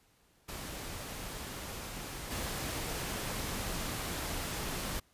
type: noise with level steps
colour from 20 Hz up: pink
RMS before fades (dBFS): -42 / -37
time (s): 0.48-5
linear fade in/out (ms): 10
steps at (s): 2.3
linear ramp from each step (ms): 20
effects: pink hiss -68 dBFS RMS until 5.13 s + resampled to 32000 Hz